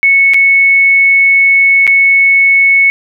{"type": "tone with dropouts", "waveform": "sine", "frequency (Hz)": 2207, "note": "C#7", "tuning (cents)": -8, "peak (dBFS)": -4, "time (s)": [0.03, 2.9], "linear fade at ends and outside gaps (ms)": 0, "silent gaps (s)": [[0.336, 0.343], [1.868, 1.876]], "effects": []}